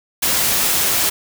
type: noise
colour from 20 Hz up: white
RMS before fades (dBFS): -17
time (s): 0.22-1.1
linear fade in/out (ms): 10
effects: none